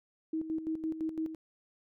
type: tone with tremolo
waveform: sine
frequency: 318.7 Hz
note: D#4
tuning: 42 cents sharp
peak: -30 dBFS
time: 0.33-1.35 s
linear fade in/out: 5 ms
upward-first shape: square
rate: 5.9 Hz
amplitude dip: 65%
effects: none